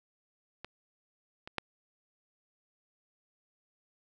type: clicks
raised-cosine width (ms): 0.3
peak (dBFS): -25 / -27 / -15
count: 3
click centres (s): 0.646 / 1.475 / 1.583
effects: none